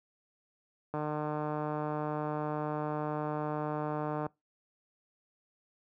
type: click train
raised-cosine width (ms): 1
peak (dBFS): -21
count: 503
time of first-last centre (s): 0.94-4.265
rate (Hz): 151
effects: noise-tail reverb RT60 0.2 s tail -23 dB re dry + high-pass 80 Hz 12 dB/octave